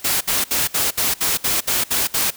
white noise bursts, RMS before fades -19 dBFS, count 10, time 0.04-2.307 s, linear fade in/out 10 ms, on 170 ms, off 63 ms, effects white hiss -42 dBFS RMS until 2.36 s

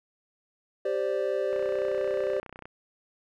triangle chord, G suspended fourth, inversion none, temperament equal, 392 / 523.3 / 587.3 Hz, G4 / C5 / D5, 0 / 0 / 0 cents, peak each -28 dBFS, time 0.85-2.4 s, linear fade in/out 5 ms
click train, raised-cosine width 0.5 ms, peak -27 dBFS, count 36, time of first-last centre 1.53-2.655 s, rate 31.1 Hz
effects none

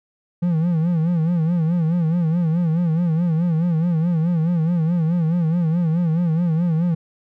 triangle tone with vibrato, 167.1 Hz, E3, 24 cents sharp, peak -14 dBFS, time 0.42-6.95 s, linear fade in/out 10 ms, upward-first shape sine, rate 4.7 Hz, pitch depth 110 cents each way, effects none

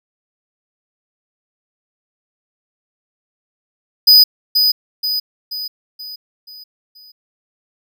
square tone with echo, 4977 Hz, D#8, in tune, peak -5 dBFS, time 4.07-4.24 s, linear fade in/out 10 ms, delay 480 ms, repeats 6, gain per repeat -6 dB, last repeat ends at 7.12 s, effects none

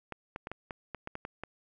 clicks, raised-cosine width 0.5 ms, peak -23 dBFS, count 10, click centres 0.123 / 0.361 / 0.471 / 0.516 / 0.708 / 0.947 / 1.074 / 1.154 / 1.251 / 1.436 s, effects none

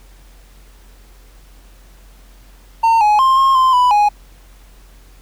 triangle tone with pitch steps, 910 / 840 / 1056 / 1072 / 1040 / 992 / 830 Hz, A#5 / G#5 / C6 / C6 / C6 / B5 / G#5, -42 / +19 / +16 / +42 / -11 / +7 / -1 cents, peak -7 dBFS, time 2.83-4.09 s, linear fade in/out 10 ms, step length 180 ms, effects added 45 Hz sine -41 dBFS peak until 5.21 s + pink hiss -50 dBFS RMS until 5.21 s

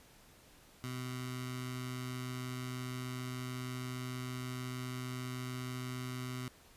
15% pulse tone with notch filter, 126.5 Hz, B2, 42 cents sharp, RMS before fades -41 dBFS, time 0.84-6.48 s, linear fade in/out 0 ms, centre 510 Hz, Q 0.69, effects pink hiss -61 dBFS RMS until 6.76 s + resampled to 32000 Hz

